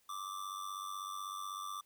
square tone with amplitude modulation, 1174.7 Hz, D6, in tune, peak -38 dBFS, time 0.09-1.81 s, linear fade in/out 5 ms, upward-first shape sine, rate 96.1 Hz, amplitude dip 70%, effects white hiss -72 dBFS RMS until 1.85 s

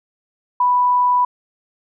sine tone, 987.8 Hz, B5, in tune, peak -12 dBFS, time 0.6-1.25 s, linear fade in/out 5 ms, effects none

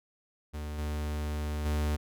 45% pulse tone with level steps, 75 Hz, D2, 37 cents sharp, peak -35 / -31 / -27 dBFS, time 0.53-1.97 s, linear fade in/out 20 ms, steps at 0.78 / 1.65 s, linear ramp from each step 10 ms, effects none

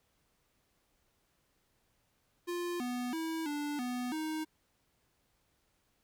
square tone with pitch steps, 349.8 / 246.5 / 323.9 / 292.8 / 247.4 / 313.1 Hz, F4 / B3 / E4 / D4 / B3 / D#4, +3 / -3 / -30 / -5 / +3 / +11 cents, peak -35 dBFS, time 2.47-4.45 s, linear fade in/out 20 ms, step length 330 ms, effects pink hiss -75 dBFS RMS until 6.03 s

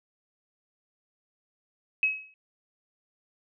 sine tone with exponential decay, 2561 Hz, D#7, 49 cents sharp, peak -18 dBFS, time 2.03-2.34 s, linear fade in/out 1 ms, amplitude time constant 66 ms, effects none

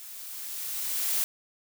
blue noise with level ramp, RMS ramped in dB -44 to -26 dBFS, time 0-1.24 s, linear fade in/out 0 ms, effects none

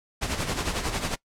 pink noise with tremolo, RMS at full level -26 dBFS, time 0.21-1.16 s, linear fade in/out 20 ms, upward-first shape sine, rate 11 Hz, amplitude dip 60%, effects noise-tail reverb RT60 0.1 s tail -22 dB re dry + low-pass 9000 Hz 12 dB/octave

